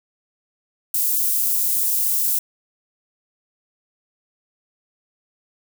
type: high-pass noise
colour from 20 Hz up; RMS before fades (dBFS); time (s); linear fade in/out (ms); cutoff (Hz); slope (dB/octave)
white; -20; 0.94-2.39; 5; 11000; 12
effects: none